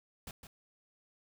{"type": "noise with echo", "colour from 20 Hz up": "pink", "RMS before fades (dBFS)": -45, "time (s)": [0.27, 0.31], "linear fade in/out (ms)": 2, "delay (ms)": 160, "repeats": 1, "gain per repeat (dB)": -7, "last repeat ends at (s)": 0.47, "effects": []}